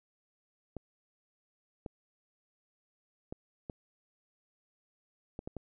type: clicks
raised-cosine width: 2 ms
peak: -26 dBFS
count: 7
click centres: 0.767 / 1.862 / 3.325 / 3.698 / 5.391 / 5.475 / 5.567 s
effects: none